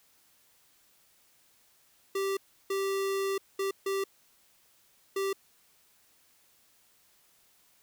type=tone bursts at uneven times; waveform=square; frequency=390.7 Hz; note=G4; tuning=6 cents flat; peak=-29 dBFS; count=5; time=2.15-2.37 / 2.7-3.38 / 3.59-3.71 / 3.86-4.04 / 5.16-5.33 s; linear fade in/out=5 ms; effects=white hiss -65 dBFS RMS until 7.82 s